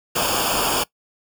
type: noise with comb filter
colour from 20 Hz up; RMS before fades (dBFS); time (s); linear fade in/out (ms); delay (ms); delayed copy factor
pink; -21; 0.15-0.84; 10; 0.5; -0.85
effects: noise-tail reverb RT60 0.1 s tail -21 dB re dry